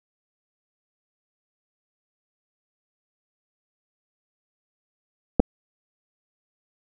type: clicks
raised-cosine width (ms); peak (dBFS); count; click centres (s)
2; -3; 2; 5.397 / 5.401
effects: none